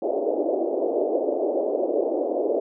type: band-pass noise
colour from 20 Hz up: white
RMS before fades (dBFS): -24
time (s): 0.02-2.6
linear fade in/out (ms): 5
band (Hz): 300 to 640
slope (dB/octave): 48
effects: none